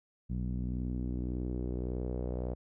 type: tone with low-pass filter sweep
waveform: sawtooth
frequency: 61.74 Hz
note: B1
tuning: in tune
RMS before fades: -35 dBFS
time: 0.29-2.55 s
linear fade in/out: 20 ms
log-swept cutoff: 190 to 570 Hz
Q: 2.4
effects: none